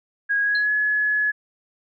sine tone with pitch glide, 1645 to 1698.1 Hz, G#6 to G#6, -17 to +38 cents, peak -18 dBFS, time 0.29-1.32 s, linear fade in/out 20 ms, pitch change +55 cents, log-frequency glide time 0.4-0.72 s
sine tone with exponential decay, 4125 Hz, C8, 25 cents flat, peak -24 dBFS, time 0.55-0.67 s, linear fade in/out 2 ms, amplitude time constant 26 ms
effects none

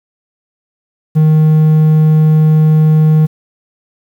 triangle tone, 155.56 Hz, D#3, in tune, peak -3 dBFS, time 1.15-3.27 s, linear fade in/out 20 ms, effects 7-bit

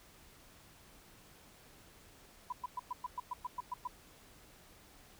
sine tone bursts, 992 Hz, B5, 7 cents sharp, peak -35 dBFS, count 11, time 2.5-3.875 s, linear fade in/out 5 ms, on 25 ms, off 110 ms, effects pink hiss -60 dBFS RMS until 5.19 s

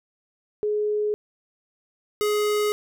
sine / square tone pair in turn, 420.5 / 419 Hz, G#4 / G#4, +22 / +15 cents, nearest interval unison, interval 7 cents, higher first, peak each -21 dBFS, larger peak neither, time 0.63-1.14 / 2.21-2.72 s, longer neither, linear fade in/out 0 ms, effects none

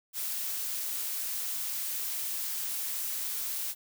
blue noise, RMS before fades -34 dBFS, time 0.13-3.75 s, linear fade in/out 50 ms, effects none

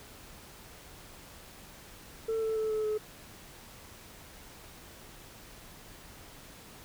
sine tone with pitch steps, 446.8 / 441.9 / 437.1 / 432.3 / 427.6 Hz, A4 / A4 / A4 / A4 / A4, +27 / +7 / -11 / -31 / -49 cents, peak -26 dBFS, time 2.28-2.98 s, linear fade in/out 10 ms, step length 140 ms, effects tanh soft clip ceiling -27 dBFS + pink hiss -51 dBFS RMS until 6.84 s

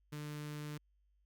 sawtooth tone with notch filter, 149.2 Hz, D3, 28 cents sharp, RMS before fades -44 dBFS, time 0.12-0.78 s, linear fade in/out 10 ms, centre 700 Hz, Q 1.4, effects added 50 Hz sine -70 dBFS peak until 1.25 s

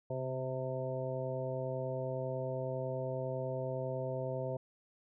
harmonic tone with a mistuned harmonic, 130 Hz, C3, 11 cents flat, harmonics 1 / 2 / 3 / 4 / 5 / 7, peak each -39 / -48 / -43 / -39 / -41 / -50 dBFS, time 0.1-4.57 s, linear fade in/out 5 ms, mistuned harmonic 1, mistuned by +25 cents, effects none

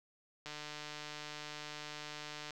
click train, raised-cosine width 0.2 ms, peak -27 dBFS, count 308, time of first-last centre 0.46-2.507 s, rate 150 Hz, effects none

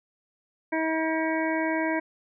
harmonic tone, 320 Hz, D#4, 49 cents sharp, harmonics 1 / 2 / 3 / 5 / 6 / 7, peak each -27 / -30 / -32 / -34 / -35 / -35 dBFS, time 0.72-2 s, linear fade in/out 10 ms, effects none

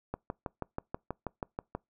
click train, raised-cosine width 1 ms, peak -20 dBFS, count 11, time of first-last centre 0.14-1.75 s, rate 6.21 Hz, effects noise-tail reverb RT60 0.2 s tail -26 dB re dry

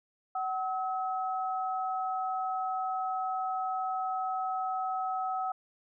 sine tone pair together, 753 / 1285.6 Hz, F#5 / E6, +30 / -44 cents, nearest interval major sixth, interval 926 cents, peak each -31 / -35 dBFS, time 0.35-5.52 s, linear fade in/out 5 ms, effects none

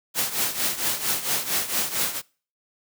white noise with tremolo, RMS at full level -22 dBFS, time 0.14-2.22 s, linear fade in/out 50 ms, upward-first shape triangle, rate 4.4 Hz, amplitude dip 80%, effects noise-tail reverb RT60 0.4 s tail -24 dB re dry + high-pass 100 Hz 12 dB/octave

